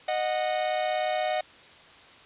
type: tone pair together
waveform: 45% pulse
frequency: 618 / 734.9 Hz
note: D#5 / F#5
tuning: -12 / -12 cents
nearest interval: minor third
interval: 300 cents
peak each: -28 dBFS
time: 0.08-1.41 s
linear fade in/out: 5 ms
effects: white hiss -51 dBFS RMS until 2.25 s + resampled to 8000 Hz